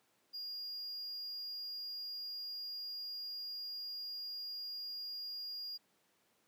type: tone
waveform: triangle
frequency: 4836 Hz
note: D8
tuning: 50 cents sharp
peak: -40 dBFS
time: 0.33-5.78 s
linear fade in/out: 20 ms
effects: pink hiss -74 dBFS RMS until 6.47 s + high-pass 200 Hz 12 dB/octave